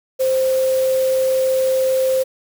sine tone in noise, 523.3 Hz, C5, in tune, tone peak -14 dBFS, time 0.19-2.24 s, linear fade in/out 20 ms, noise white, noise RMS -32 dBFS, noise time 0.19-2.24 s, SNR +15 dB, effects none

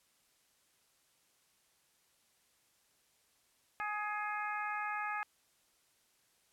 harmonic tone with a mistuned harmonic, 418.5 Hz, G#4, 13 cents sharp, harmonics 2 / 3 / 4 / 5 / 6, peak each -40 / -40 / -41 / -45 / -47 dBFS, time 3.8-5.23 s, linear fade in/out 0 ms, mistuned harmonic 5, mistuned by +22 cents, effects white hiss -72 dBFS RMS until 6.52 s + low-pass 12000 Hz 12 dB/octave

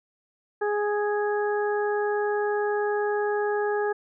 harmonic tone, 415.3 Hz, G#4, in tune, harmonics 1 / 2 / 3 / 4, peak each -24 / -30 / -37 / -33 dBFS, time 0.61-3.93 s, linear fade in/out 10 ms, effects none

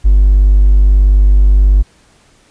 triangle tone with hard clipping, 49.26 Hz, G1, 9 cents sharp, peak -4 dBFS, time 0.04-1.83 s, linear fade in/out 20 ms, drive 3 dB, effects pink hiss -49 dBFS RMS until 2.5 s + resampled to 22050 Hz

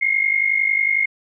sine tone pair together, 2121 / 2172 Hz, C7 / C#7, +23 / -36 cents, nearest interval unison, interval 41 cents, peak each -18 / -19 dBFS, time 0.01-1.06 s, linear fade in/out 10 ms, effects none

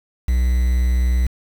triangle tone with quantisation, 61.74 Hz, B1, in tune, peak -12 dBFS, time 0.28-1.27 s, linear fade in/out 5 ms, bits 6, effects none

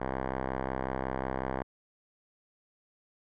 5% pulse tone with low-pass filter, 65.5 Hz, C2, 2 cents sharp, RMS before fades -34 dBFS, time 0-1.63 s, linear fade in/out 10 ms, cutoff 1300 Hz, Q 3.1, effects none

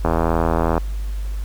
click train, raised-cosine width 1 ms, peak -4 dBFS, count 61, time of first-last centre 0.05-0.779 s, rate 82.3 Hz, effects added 50 Hz sine -22 dBFS peak until 1.44 s + pink hiss -45 dBFS RMS until 1.44 s

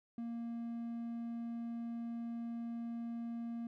triangle tone, 233.1 Hz, A#3, in tune, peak -37 dBFS, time 0.18-3.67 s, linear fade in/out 2 ms, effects none

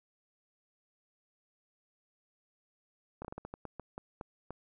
slowing click train, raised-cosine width 1 ms, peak -27 dBFS, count 12, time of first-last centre 3.22-4.506 s, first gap 27 ms, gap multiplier 1.27, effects none

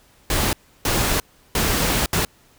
pink noise bursts at uneven times, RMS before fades -20 dBFS, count 4, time 0.3-0.53 / 0.85-1.2 / 1.55-2.06 / 2.13-2.25 s, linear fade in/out 2 ms, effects pink hiss -55 dBFS RMS until 2.58 s

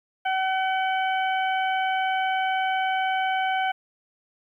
harmonic tone, 758 Hz, F#5, 42 cents sharp, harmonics 1 / 2 / 3 / 4, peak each -23 / -29 / -33 / -35 dBFS, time 0.25-3.72 s, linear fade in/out 10 ms, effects 10-bit

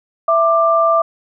sine tone pair together, 662 / 1184.3 Hz, E5 / D6, +7 / +14 cents, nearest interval minor seventh, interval 1007 cents, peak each -13 dBFS, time 0.28-1.02 s, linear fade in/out 5 ms, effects none

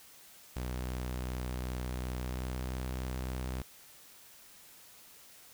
sawtooth tone with pitch glide, 62.6 to 63.62 Hz, B1 to C2, +24 to -48 cents, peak -31 dBFS, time 0.56-3.62 s, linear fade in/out 5 ms, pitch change +28 cents, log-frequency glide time 2.18-2.75 s, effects white hiss -56 dBFS RMS until 5.53 s

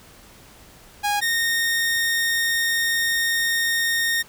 sawtooth tone pair in turn, 822 / 1845.3 Hz, G#5 / A#6, -18 / -18 cents, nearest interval octave + major second, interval 1400 cents, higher second, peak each -16 dBFS, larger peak neither, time 1.03-1.21 / 1.21-4.23 s, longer second, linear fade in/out 20 ms, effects pink hiss -48 dBFS RMS until 4.28 s

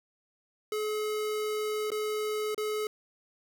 square tone with dropouts, 426.5 Hz, G#4, 46 cents sharp, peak -30 dBFS, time 0.72-2.87 s, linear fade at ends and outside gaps 2 ms, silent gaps 1.904-1.917 / 2.546-2.578 s, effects none

